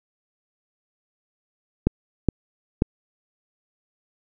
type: clicks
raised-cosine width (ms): 3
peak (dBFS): -4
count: 3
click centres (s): 1.87 / 2.287 / 2.821
effects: none